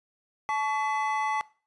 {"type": "tone cluster", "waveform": "triangle", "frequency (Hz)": [865, 1127, 2012], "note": ["A5", "C#6", "B6"], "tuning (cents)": [-30, 28, 32], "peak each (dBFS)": [-26, -29, -32], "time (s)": [0.49, 1.41], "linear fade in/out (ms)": 0, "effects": ["noise-tail reverb RT60 0.4 s tail -20 dB re dry", "resampled to 24000 Hz"]}